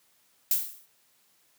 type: noise with exponential decay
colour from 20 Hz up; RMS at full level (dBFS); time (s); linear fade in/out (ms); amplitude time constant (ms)
violet; -21; 0.51-0.86; 1; 75
effects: white hiss -66 dBFS RMS until 1.58 s + high-pass 100 Hz 12 dB/octave